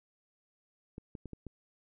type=clicks; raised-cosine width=3 ms; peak=-30 dBFS; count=5; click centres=0.981 / 1.152 / 1.257 / 1.333 / 1.467 s; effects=none